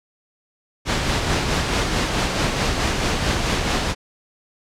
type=noise with tremolo; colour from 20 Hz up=pink; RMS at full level=-19 dBFS; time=0.85-3.95 s; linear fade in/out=50 ms; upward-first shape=sine; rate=4.6 Hz; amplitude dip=35%; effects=low-pass 6000 Hz 12 dB/octave